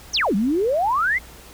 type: exponential two-way sweep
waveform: sine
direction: down then up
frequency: 6860 to 186.2 to 2174 Hz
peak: -17 dBFS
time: 0.13-1.19 s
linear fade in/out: 20 ms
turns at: 0.35 s
effects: added 60 Hz sine -45 dBFS peak until 1.53 s + pink hiss -44 dBFS RMS until 1.53 s